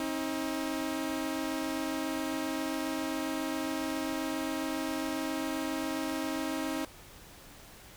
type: tone pair together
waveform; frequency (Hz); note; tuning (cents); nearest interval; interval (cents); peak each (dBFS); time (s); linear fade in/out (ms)
sawtooth; 268.9 / 316.3; C4 / D#4; +47 / +29; minor third; 282; -31 / -30; 0-6.85; 2
effects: pink hiss -52 dBFS RMS until 7.96 s